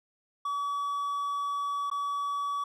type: tone with dropouts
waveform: triangle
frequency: 1140 Hz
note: C#6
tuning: 48 cents sharp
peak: -27 dBFS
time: 0.45-2.64 s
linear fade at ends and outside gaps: 5 ms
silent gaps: 1.901-1.913 s
effects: none